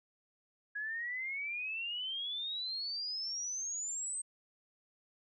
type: exponential sweep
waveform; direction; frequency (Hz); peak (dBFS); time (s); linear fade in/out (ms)
sine; up; 1661.2 to 8372; -36; 0.75-4.22; 10
effects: none